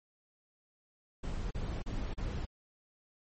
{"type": "noise bursts", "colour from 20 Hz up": "brown", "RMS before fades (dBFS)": -36, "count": 4, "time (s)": [1.23, 2.455], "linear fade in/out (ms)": 10, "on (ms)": 280, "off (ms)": 35, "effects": ["MP3 32 kbps"]}